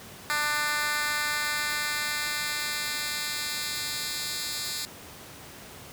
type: tone with high-pass filter sweep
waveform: 10% pulse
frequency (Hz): 297.4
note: D4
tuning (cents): +22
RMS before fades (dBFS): -30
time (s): 0.3-4.85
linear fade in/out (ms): 0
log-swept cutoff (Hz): 1400 to 4000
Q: 1.1
effects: pink hiss -45 dBFS RMS until 5.92 s + high-pass 80 Hz 12 dB/octave